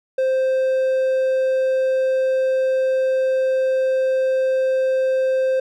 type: tone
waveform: triangle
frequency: 523.3 Hz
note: C5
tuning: in tune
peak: -14 dBFS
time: 0.18-5.6 s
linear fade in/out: 5 ms
effects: none